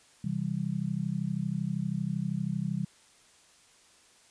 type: chord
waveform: sine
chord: C major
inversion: none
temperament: just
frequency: 130.81 / 163.52 / 196.22 Hz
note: C3 / E3 / G3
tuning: 0 / -14 / +2 cents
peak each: -35 / -32 / -33 dBFS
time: 0.24-2.85 s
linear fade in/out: 5 ms
effects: white hiss -60 dBFS RMS until 4.3 s + resampled to 22050 Hz